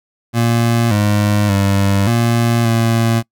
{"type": "tone with pitch steps", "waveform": "25% pulse", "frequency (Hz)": [116.9, 103.9, 98.9, 117.2, 114.7], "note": ["A#2", "G#2", "G2", "A#2", "A#2"], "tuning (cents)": [5, 1, 16, 10, -28], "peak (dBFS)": -8, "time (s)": [0.33, 3.23], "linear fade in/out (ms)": 50, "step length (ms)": 580, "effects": ["noise-tail reverb RT60 0.1 s tail -25 dB re dry"]}